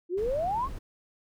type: exponential sweep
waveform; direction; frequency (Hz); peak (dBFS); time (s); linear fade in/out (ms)
sine; up; 335.8 to 1141; -26; 0.09-0.69; 50
type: noise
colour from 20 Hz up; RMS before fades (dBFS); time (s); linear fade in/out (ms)
brown; -39; 0.17-0.79; 10
effects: none

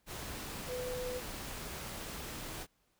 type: tone in noise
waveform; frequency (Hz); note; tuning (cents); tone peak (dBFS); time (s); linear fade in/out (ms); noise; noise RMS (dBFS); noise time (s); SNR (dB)
sine; 500; B4; +21; -37; 0.67-1.22; 50; pink; -43; 0.06-2.67; +3
effects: pink hiss -75 dBFS RMS until 2.99 s

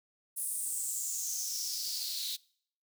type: noise with high-pass filter sweep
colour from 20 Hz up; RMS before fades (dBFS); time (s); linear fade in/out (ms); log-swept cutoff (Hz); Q
white; -36; 0.36-2.37; 20; 10000 to 3800; 5.4
effects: noise-tail reverb RT60 0.6 s tail -24 dB re dry

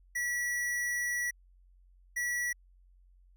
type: tone bursts at uneven times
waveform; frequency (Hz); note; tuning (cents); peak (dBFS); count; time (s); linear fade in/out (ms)
square; 1941; B6; -31; -31; 2; 0.15-1.31 / 2.16-2.53; 10
effects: added 45 Hz sine -58 dBFS peak until 3.36 s

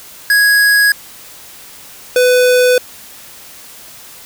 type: tone pair in turn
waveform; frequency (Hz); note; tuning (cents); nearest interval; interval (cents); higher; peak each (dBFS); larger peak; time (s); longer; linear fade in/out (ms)
square; 1661.2 / 499; G#6 / B4; 0 / +18; octave + major sixth; 2082; first; -8; neither; 0.3-0.92 / 2.16-2.78; neither; 2
effects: white hiss -36 dBFS RMS until 4.25 s

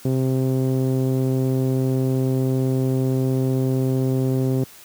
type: tone with low-pass filter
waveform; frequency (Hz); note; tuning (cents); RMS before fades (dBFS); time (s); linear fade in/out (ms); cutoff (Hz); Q
sawtooth; 130.81; C3; 0; -20; 0.05-4.64; 2; 410; 1.5
effects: white hiss -45 dBFS RMS until 4.84 s + high-pass 80 Hz 12 dB/octave

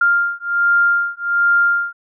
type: beating tone pair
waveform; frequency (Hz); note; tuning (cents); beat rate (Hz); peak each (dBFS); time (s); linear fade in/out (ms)
sine; 1398 / 1399.3; F6 / F6; +1 / +3; 1.3; -16; 0.01-1.93; 5
effects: none

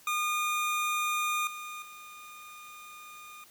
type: tone with level steps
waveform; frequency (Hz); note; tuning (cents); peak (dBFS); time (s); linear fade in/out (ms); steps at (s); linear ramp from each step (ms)
25% pulse; 1218; D#6; -37; -24 / -35 / -42; 0.07-3.44; 2; 1.47 / 1.82; 2
effects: white hiss -57 dBFS RMS until 3.5 s

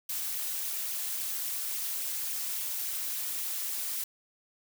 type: noise with flanger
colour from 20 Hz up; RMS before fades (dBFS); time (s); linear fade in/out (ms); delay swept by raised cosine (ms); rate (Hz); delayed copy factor
blue; -34; 0.09-4.04; 5; 0.32 to 5.42; 3.6; +0.5
effects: none

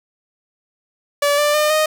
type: tone with pitch steps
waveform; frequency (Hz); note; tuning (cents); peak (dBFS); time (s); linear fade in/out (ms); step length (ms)
sawtooth; 576 / 590.1 / 604.6 / 619.5; D5 / D5 / D#5 / D#5; -34 / +8 / -50 / -8; -10; 1.22-1.86; 5; 160
effects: none

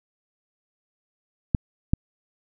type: clicks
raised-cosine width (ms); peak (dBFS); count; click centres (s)
5; -6; 2; 1.548 / 1.935
effects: none

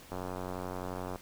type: click train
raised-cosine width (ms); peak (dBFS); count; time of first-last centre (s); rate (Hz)
1; -24; 96; 0.12-1.158; 91.5
effects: pink hiss -53 dBFS RMS until 1.21 s

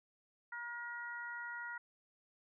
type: harmonic tone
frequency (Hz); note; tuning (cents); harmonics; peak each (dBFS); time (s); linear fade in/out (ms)
475.9; A#4; +36; 2 / 3 / 4; -49 / -44 / -47; 0.52-1.78; 5
effects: none

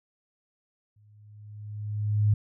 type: tone with exponential growth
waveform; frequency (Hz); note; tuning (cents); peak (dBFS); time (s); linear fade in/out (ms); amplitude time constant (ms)
sine; 105; G#2; +19; -17; 0.96-2.34; 5; 300
effects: none

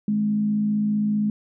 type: tone with frequency modulation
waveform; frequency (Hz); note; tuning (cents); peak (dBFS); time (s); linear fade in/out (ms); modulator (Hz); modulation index
sine; 209.9; G#3; +19; -19; 0.08-1.3; 2; 55.3; 0.3
effects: none

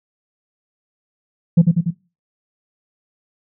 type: tone with echo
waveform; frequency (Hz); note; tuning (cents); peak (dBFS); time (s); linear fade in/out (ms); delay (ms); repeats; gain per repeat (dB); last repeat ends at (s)
sine; 170; F3; -46; -3; 1.57-1.62; 10; 96; 3; -4; 1.908
effects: noise-tail reverb RT60 0.3 s tail -19 dB re dry + tanh soft clip ceiling -5 dBFS

